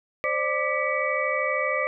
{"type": "tone cluster", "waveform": "sine", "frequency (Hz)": [524, 597, 1182, 1965, 2273], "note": ["C5", "D5", "D6", "B6", "C#7"], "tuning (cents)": [2, 28, 11, -9, 43], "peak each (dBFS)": -29, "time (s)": [0.24, 1.87], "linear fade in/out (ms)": 0, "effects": []}